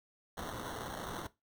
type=noise with sample-and-hold; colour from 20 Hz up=white; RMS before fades=-42 dBFS; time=0.37-1.27 s; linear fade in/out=5 ms; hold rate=2450 Hz; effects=noise-tail reverb RT60 0.2 s tail -17 dB re dry